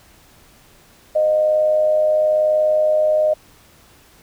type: tone with amplitude modulation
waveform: sine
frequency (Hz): 616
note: D#5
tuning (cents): -17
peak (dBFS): -11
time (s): 1.15-3.34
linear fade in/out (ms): 10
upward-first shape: sine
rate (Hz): 101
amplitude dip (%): 40
effects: pink hiss -50 dBFS RMS until 4.22 s